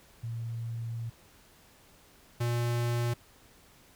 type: tone pair in turn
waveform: sine / square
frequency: 115.6 / 119.26 Hz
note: A#2 / A#2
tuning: -14 / +40 cents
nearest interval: minor second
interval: 54 cents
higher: second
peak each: -33 / -28 dBFS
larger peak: second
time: 0.23-1.1 / 2.4-3.14 s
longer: first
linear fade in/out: 10 ms
effects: pink hiss -59 dBFS RMS until 3.95 s